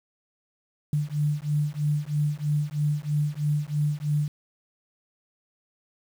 sine beating tone pair, 146.83 / 149.93 Hz, D3 / D3, 0 / +36 cents, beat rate 3.1 Hz, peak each -26 dBFS, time 0.93-4.28 s, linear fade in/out 2 ms, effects 8-bit

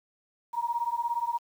sine beating tone pair, 936 / 953 Hz, A#5 / A#5, +7 / +38 cents, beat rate 17 Hz, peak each -30 dBFS, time 0.53-1.39 s, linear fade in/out 20 ms, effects 9-bit

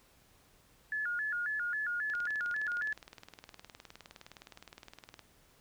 sine tone with vibrato, 1568 Hz, G6, in tune, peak -32 dBFS, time 0.92-2.93 s, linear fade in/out 2 ms, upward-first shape square, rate 3.7 Hz, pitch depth 160 cents each way
click train, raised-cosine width 0.2 ms, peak -31 dBFS, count 61, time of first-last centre 2.1-5.193 s, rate 19.4 Hz
effects pink hiss -65 dBFS RMS until 5.6 s

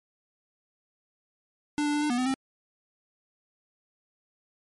square tone with pitch steps, 295.6 / 293.7 / 295.4 / 299.9 / 243.1 / 253.8 / 265.8 Hz, D4 / D4 / D4 / D4 / B3 / B3 / C4, +11 / 0 / +10 / +36 / -27 / +47 / +27 cents, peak -25 dBFS, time 1.78-2.34 s, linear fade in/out 0 ms, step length 80 ms, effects MP3 48 kbps

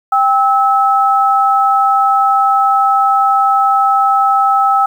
sine tone pair together, 789 / 1300 Hz, G5 / E6, +11 / -24 cents, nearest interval major sixth, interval 865 cents, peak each -11 dBFS, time 0.12-4.86 s, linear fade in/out 5 ms, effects 7-bit

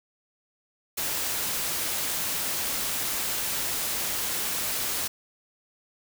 white noise, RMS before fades -29 dBFS, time 0.97-5.08 s, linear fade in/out 10 ms, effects none

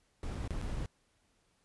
brown noise with dropouts, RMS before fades -37 dBFS, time 0.23-0.86 s, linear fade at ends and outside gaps 0 ms, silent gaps 0.35-0.354 / 0.477-0.507 / 0.614-0.623 s, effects pink hiss -73 dBFS RMS until 1.64 s + resampled to 24000 Hz

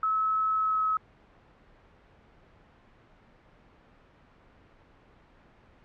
sine tone with pitch glide, 1294 to 1284.3 Hz, E6 to E6, -32 to -46 cents, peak -23 dBFS, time 0.03-0.97 s, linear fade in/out 2 ms, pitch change -14 cents, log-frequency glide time 0.53-0.82 s, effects pink hiss -58 dBFS RMS until 5.84 s + low-pass 2000 Hz 12 dB/octave

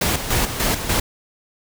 pink noise with tremolo, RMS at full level -19 dBFS, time 0.01-1 s, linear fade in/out 5 ms, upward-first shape square, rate 3.4 Hz, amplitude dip 60%, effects none

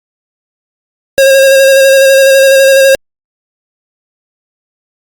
square tone with vibrato, 540 Hz, C#5, 45 cents flat, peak -3 dBFS, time 1.18-2.95 s, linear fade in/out 0 ms, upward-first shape square, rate 12 Hz, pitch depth 17 cents each way, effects Opus 48 kbps

